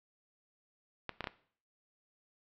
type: clicks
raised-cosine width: 0.3 ms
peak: -20 dBFS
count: 4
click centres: 1.093 / 1.207 / 1.242 / 1.272 s
effects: noise-tail reverb RT60 0.5 s tail -17 dB re dry + low-pass 4000 Hz 12 dB/octave